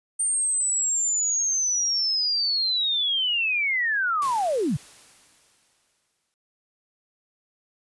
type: linear sweep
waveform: sine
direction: down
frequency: 8870 to 111.5 Hz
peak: -21 dBFS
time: 0.19-4.77 s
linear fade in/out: 10 ms
type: noise with exponential decay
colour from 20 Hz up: white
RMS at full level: -36 dBFS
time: 4.22-6.34 s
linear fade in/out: 0 ms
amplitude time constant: 460 ms
effects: resampled to 24000 Hz